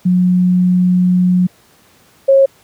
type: tone pair in turn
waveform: sine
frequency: 180.9 / 543.1 Hz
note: F#3 / C#5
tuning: -39 / -36 cents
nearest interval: octave + perfect fifth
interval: 1903 cents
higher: second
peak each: -8 / -5 dBFS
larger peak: second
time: 0.05-1.47 / 2.28-2.46 s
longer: first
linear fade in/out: 10 ms
effects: pink hiss -49 dBFS RMS until 2.63 s + high-pass 100 Hz 12 dB/octave